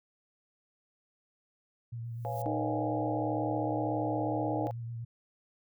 sine tone with vibrato, 116.54 Hz, A#2, in tune, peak -36 dBFS, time 1.92-5.05 s, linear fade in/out 10 ms, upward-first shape sine, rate 8.1 Hz, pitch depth 26 cents each way
violet noise with exponential growth, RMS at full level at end -46 dBFS, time 2.04-2.42 s, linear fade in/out 2 ms, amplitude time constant 82 ms
sine chord, C# dominant seventh, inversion third, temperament just, 498.9 / 554.4 / 693 / 831.5 Hz, B4 / C#5 / E#5 / G#5, +17 / 0 / -14 / +2 cents, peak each -42 / -40 / -38 / -38 dBFS, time 2.25-4.71 s, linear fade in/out 0 ms
harmonic tone, 153.9 Hz, D#3, 19 cents flat, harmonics 2 / 3 / 4 / 5, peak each -33 / -41 / -39 / -41 dBFS, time 2.46-4.67 s, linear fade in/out 0 ms
effects none

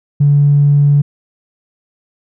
triangle tone with tanh clipping, 143.9 Hz, D3, 35 cents flat, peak -6 dBFS, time 0.2-1.02 s, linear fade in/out 10 ms, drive 4 dB, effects none

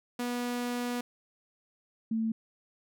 sawtooth / sine tone pair in turn, 243.5 / 223.5 Hz, B3 / A3, -24 / +27 cents, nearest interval minor second, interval 149 cents, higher first, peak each -27 / -27 dBFS, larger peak neither, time 0.19-1.01 / 2.11-2.32 s, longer first, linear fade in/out 5 ms, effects none

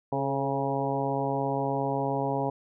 harmonic tone with a mistuned harmonic, 137.1 Hz, C#3, 19 cents flat, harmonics 1 / 2 / 3 / 4 / 5 / 6 / 7, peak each -33 / -33 / -33 / -33 / -34 / -33 / -35 dBFS, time 0.12-2.5 s, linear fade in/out 5 ms, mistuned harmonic 3, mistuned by +32 cents, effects none

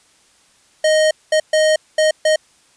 square tone bursts at uneven times, 622.3 Hz, D#5, in tune, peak -12 dBFS, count 5, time 0.84-1.11 / 1.32-1.4 / 1.53-1.76 / 1.98-2.11 / 2.25-2.36 s, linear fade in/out 5 ms, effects white hiss -54 dBFS RMS until 2.76 s + resampled to 22050 Hz

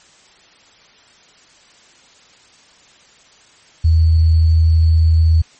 sine tone with sample-and-hold, 81 Hz, E2, 30 cents flat, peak -8 dBFS, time 3.84-5.42 s, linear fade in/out 10 ms, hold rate 4410 Hz, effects white hiss -48 dBFS RMS until 5.59 s + MP3 32 kbps

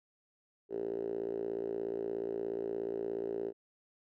5% pulse tone with band-pass filter, 56.9 Hz, A#1, 41 cents flat, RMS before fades -37 dBFS, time 0.69-3.53 s, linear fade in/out 50 ms, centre 400 Hz, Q 7, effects none

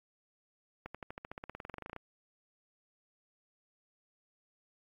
accelerating click train, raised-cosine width 0.5 ms, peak -27 dBFS, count 21, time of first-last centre 0.86-1.963 s, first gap 86 ms, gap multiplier 0.95, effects AAC 32 kbps

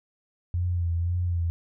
sine tone with vibrato, 86.7 Hz, F2, 12 cents flat, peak -23 dBFS, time 0.54-1.5 s, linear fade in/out 0 ms, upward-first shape sine, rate 1.9 Hz, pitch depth 46 cents each way, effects none

